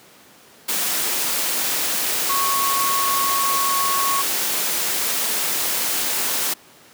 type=tone in noise; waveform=sine; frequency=1104 Hz; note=C#6; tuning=7 cents flat; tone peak=-20 dBFS; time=2.29-4.22 s; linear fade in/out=10 ms; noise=white; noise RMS=-22 dBFS; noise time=0.68-6.54 s; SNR=-1 dB; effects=pink hiss -48 dBFS RMS until 6.93 s + high-pass 200 Hz 12 dB/octave